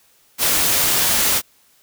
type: noise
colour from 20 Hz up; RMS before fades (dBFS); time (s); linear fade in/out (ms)
white; -17; 0.38-1.42; 50
effects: white hiss -56 dBFS RMS until 1.82 s